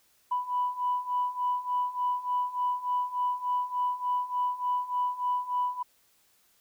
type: beating tone pair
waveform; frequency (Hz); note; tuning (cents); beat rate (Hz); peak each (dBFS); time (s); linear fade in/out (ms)
sine; 987.8 / 991.2; B5 / B5; 0 / +6; 3.4; -31 / -28; 0.31-5.83; 10
effects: tanh soft clip ceiling -19 dBFS + white hiss -66 dBFS RMS until 6.6 s